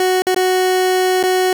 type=tone with dropouts; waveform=30% pulse; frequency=370 Hz; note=F#4; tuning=in tune; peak=-10 dBFS; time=0-1.53 s; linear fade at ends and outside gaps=2 ms; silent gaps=0.221-0.268 / 0.346-0.362 / 1.229-1.236 s; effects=none